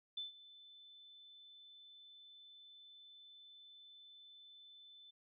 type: tone with ADSR envelope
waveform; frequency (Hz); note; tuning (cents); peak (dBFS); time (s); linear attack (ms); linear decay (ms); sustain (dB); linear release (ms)
sine; 3520; A7; 0; -39; 0.17-5.11; 6; 140; -18; 10
effects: none